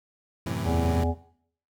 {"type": "chord", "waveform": "25% pulse", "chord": "F# half-diminished seventh", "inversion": "none", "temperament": "equal with one note detuned", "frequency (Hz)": [92.5, 110, 130.81, 166.34], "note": ["F#2", "A2", "C3", "E3"], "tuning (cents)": [0, 0, 0, 16], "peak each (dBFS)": -30, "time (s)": [0.46, 1.04], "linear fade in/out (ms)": 5}
{"type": "harmonic tone", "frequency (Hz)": 83.3, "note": "E2", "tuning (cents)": 19, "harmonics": [1, 3, 5, 7, 9, 10], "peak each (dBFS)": [-25, -30, -32, -33, -35, -35], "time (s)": [0.64, 1.15], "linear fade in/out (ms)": 50}
{"effects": ["noise-tail reverb RT60 0.6 s tail -17 dB re dry"]}